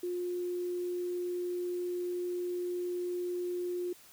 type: tone with quantisation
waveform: sine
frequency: 355.6 Hz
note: F4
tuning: 31 cents sharp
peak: -32 dBFS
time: 0.03-3.93 s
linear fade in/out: 5 ms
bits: 10
effects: white hiss -57 dBFS RMS until 4.12 s